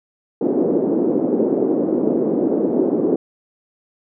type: band-pass noise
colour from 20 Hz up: white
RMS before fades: -18 dBFS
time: 0.41-3.16 s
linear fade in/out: 5 ms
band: 240 to 410 Hz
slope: 24 dB/octave
effects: none